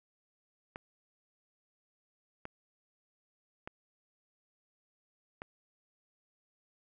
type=clicks; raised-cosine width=0.5 ms; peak=-26 dBFS; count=4; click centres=0.759 / 2.454 / 3.675 / 5.419 s; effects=none